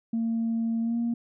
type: tone with pitch glide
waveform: sine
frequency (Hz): 228.1 to 234.5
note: A#3 to A#3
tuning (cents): -37 to +11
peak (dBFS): -23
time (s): 0.13-1.14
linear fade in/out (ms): 5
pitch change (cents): +48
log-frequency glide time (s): 0.81-0.97
effects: tanh soft clip ceiling -21 dBFS